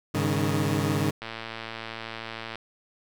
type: chord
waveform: 20% pulse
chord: Ab suspended fourth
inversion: none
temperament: equal with one note detuned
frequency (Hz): 101.57 / 138.59 / 155.56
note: Ab2 / Db3 / Eb3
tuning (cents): -38 / 0 / 0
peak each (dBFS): -23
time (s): 0.14-1.11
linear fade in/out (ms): 10
type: click train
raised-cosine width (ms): 0.3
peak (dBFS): -19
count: 152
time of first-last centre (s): 1.22-2.556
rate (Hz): 113
effects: none